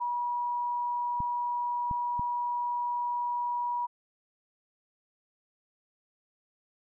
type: tone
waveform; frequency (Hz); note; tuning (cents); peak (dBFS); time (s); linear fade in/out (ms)
sine; 966; B5; -39; -28; 0-3.87; 20
type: clicks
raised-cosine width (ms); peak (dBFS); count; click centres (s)
5; -25; 3; 1.204 / 1.912 / 2.195
effects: none